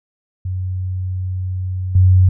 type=tone with level steps; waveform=sine; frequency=92.5 Hz; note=F#2; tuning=in tune; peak=-19 / -7 dBFS; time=0.45-2.29 s; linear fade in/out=5 ms; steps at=1.95 s; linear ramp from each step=5 ms; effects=none